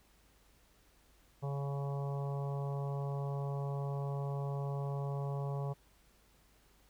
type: harmonic tone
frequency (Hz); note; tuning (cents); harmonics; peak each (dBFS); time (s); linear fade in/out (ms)
140; C#3; +18; 1 / 3 / 4 / 5 / 6 / 7 / 8; -35 / -45 / -47 / -49 / -51 / -52 / -53; 1.42-5.74; 20
effects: added 50 Hz sine -68 dBFS peak until 6.89 s + pink hiss -68 dBFS RMS until 6.89 s